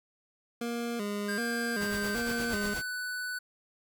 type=tone with vibrato; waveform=25% pulse; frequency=220 Hz; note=A3; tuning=in tune; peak=-28 dBFS; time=0.61-2.74 s; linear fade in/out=5 ms; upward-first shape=square; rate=1.3 Hz; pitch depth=120 cents each way
type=tone with pitch glide; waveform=square; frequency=1598 to 1491 Hz; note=G6 to F#6; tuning=+33 to +13 cents; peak=-34 dBFS; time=1.28-3.39 s; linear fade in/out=10 ms; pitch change=-120 cents; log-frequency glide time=1.68-2.9 s
type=noise with tremolo; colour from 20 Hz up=pink; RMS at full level=-38 dBFS; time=1.8-2.83 s; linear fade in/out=20 ms; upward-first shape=sine; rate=8.5 Hz; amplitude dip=75%
effects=none